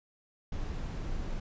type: noise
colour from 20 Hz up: brown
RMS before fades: -35 dBFS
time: 0.52-1.4 s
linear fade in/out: 5 ms
effects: resampled to 16000 Hz